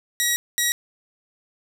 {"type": "tone bursts at uneven times", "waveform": "10% pulse", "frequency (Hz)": 1913, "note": "A#6", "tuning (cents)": 44, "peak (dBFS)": -10, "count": 2, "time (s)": [[0.2, 0.36], [0.58, 0.72]], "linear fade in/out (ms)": 0, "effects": []}